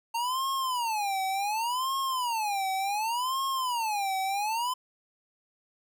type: tone with vibrato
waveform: square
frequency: 908 Hz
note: A#5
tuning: 46 cents flat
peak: -28 dBFS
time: 0.14-4.74 s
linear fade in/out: 10 ms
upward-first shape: sine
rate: 0.68 Hz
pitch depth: 300 cents each way
effects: none